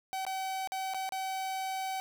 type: tone with dropouts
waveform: 45% pulse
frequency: 763 Hz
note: G5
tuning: 47 cents flat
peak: -33 dBFS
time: 0.13-2 s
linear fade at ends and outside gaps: 0 ms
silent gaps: 0.251-0.266 / 0.674-0.72 / 0.937-0.945 / 1.091-1.122 s
effects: none